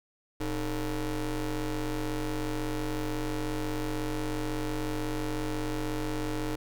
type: ring-modulated tone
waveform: 30% pulse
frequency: 142.1 Hz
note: C#3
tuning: 43 cents sharp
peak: -24 dBFS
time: 0.4-6.56 s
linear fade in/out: 10 ms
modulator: 165 Hz
effects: none